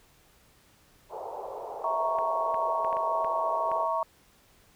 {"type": "band-pass noise", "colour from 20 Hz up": "white", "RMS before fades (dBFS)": -38, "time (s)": [1.09, 3.88], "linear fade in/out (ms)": 50, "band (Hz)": [410, 940], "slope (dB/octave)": 48}
{"type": "chord", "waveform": "sine", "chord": "A# diminished", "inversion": "second", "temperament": "equal with one note detuned", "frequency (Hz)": [652.8, 932.3, 1108.7], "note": ["E5", "A#5", "C#6"], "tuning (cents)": [-17, 0, 0], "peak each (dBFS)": -30, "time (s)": [1.84, 4.03], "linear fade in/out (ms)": 2}
{"type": "clicks", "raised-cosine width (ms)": 0.5, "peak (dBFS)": -26, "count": 7, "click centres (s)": [2.187, 2.544, 2.847, 2.928, 2.969, 3.246, 3.716]}
{"effects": ["pink hiss -61 dBFS RMS until 4.75 s"]}